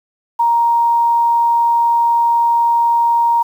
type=tone; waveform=sine; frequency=936 Hz; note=A#5; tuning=7 cents sharp; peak=-10 dBFS; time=0.39-3.43 s; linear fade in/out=10 ms; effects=7-bit